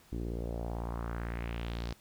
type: tone with low-pass filter sweep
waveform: sawtooth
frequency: 57.9 Hz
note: A#1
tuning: 11 cents flat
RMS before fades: -37 dBFS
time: 0.12-1.93 s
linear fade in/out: 5 ms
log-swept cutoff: 310 to 5000 Hz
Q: 2.4
effects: pink hiss -61 dBFS RMS until 2 s